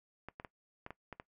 clicks, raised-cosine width 0.5 ms, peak -29 dBFS, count 7, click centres 0.286 / 0.399 / 0.448 / 0.864 / 0.906 / 1.127 / 1.199 s, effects noise-tail reverb RT60 0.1 s tail -19 dB re dry

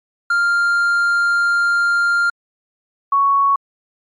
triangle / sine tone pair in turn, 1396.9 / 1112.6 Hz, F6 / C#6, 0 / +6 cents, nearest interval major third, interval 394 cents, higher first, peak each -11 dBFS, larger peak neither, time 0.3-2.3 / 3.12-3.56 s, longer first, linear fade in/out 5 ms, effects MP3 48 kbps

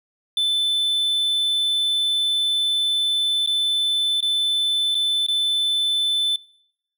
triangle tone with dropouts, 3520 Hz, A7, in tune, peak -16 dBFS, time 0.37-6.36 s, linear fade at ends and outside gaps 2 ms, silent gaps 3.462-3.473 / 4.206-4.226 / 4.946-4.951 / 5.265-5.284 s, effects noise-tail reverb RT60 0.8 s tail -26 dB re dry

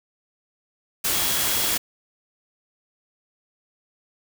sine tone in noise, 3322 Hz, G#7, in tune, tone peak -33 dBFS, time 1.13-1.76 s, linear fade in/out 10 ms, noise white, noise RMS -23 dBFS, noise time 1.04-1.78 s, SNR -13 dB, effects none

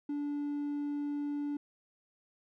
triangle tone, 290 Hz, D4, 22 cents flat, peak -30 dBFS, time 0.09-1.57 s, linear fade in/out 5 ms, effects tanh soft clip ceiling -26 dBFS

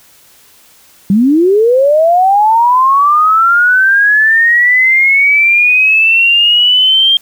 sine linear sweep, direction up, 185 to 3203 Hz, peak -5 dBFS, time 1.1-7.17 s, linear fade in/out 2 ms, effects white hiss -44 dBFS RMS until 7.21 s

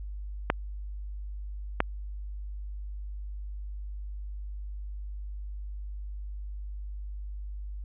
clicks, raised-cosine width 0.5 ms, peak -7 dBFS, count 2, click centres 0.501 / 1.804 s, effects added 50 Hz sine -35 dBFS peak until 7.84 s + resampled to 8000 Hz

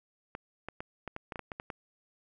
clicks, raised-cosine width 0.5 ms, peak -23 dBFS, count 11, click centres 0.351 / 0.686 / 0.805 / 1.077 / 1.164 / 1.322 / 1.358 / 1.393 / 1.518 / 1.599 / 1.702 s, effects none

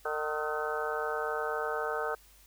harmonic tone with a mistuned harmonic, 152 Hz, D#3, 40 cents flat, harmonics 3 / 4 / 5 / 6 / 7 / 8 / 9 / 10, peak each -35 / -38 / -39 / -42 / -45 / -37 / -44 / -38 dBFS, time 0.05-2.15 s, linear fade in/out 5 ms, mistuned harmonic 8, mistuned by +68 cents, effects added 50 Hz sine -60 dBFS peak until 2.46 s + white hiss -60 dBFS RMS until 2.46 s

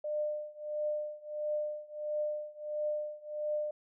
sine tone with tremolo, 601 Hz, D5, 40 cents sharp, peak -29 dBFS, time 0.04-3.71 s, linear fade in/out 5 ms, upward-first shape triangle, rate 1.5 Hz, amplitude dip 95%, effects none

